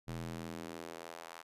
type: tone with high-pass filter sweep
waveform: square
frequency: 41.64 Hz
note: E1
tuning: 18 cents sharp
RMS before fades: -45 dBFS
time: 0.07-1.43 s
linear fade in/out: 20 ms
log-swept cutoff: 100 to 980 Hz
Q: 1.2
effects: resampled to 32000 Hz